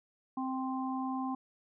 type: harmonic tone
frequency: 261.6 Hz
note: C4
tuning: in tune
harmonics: 1 / 3 / 4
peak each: -34 / -39 / -40 dBFS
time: 0.37-1.35 s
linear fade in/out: 5 ms
effects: none